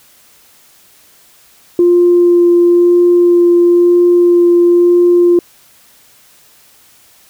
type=tone with vibrato; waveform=sine; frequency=349.2 Hz; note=F4; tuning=in tune; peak=-4 dBFS; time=1.79-5.39 s; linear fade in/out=2 ms; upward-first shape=sine; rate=1 Hz; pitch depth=9 cents each way; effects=tanh soft clip ceiling 0 dBFS + white hiss -46 dBFS RMS until 7.29 s